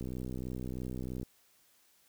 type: click train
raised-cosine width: 3 ms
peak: -27 dBFS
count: 78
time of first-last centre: 0.01-1.23 s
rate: 63.1 Hz
effects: white hiss -67 dBFS RMS until 2.08 s